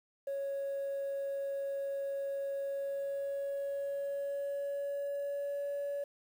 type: tone with pitch glide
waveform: sine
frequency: 554 to 567.9 Hz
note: C#5 to C#5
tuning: -1 to +42 cents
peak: -32 dBFS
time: 0.27-6.04 s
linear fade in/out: 5 ms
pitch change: +43 cents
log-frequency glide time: 2.59-5.66 s
effects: tanh soft clip ceiling -32 dBFS + 10-bit